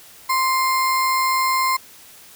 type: tone with sample-and-hold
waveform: sine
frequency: 1043 Hz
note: C6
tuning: 6 cents flat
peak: -16 dBFS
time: 0.29-1.77 s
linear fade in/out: 10 ms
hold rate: 3150 Hz
effects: white hiss -45 dBFS RMS until 2.35 s